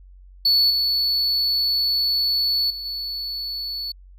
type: tone with level steps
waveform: triangle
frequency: 4435 Hz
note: C#8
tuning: in tune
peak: -13 / -17 / -28 / -25 dBFS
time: 0.45-3.92 s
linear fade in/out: 5 ms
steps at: 0.7 / 2.7 / 2.85 s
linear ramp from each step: 5 ms
effects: added 46 Hz sine -43 dBFS peak until 4.18 s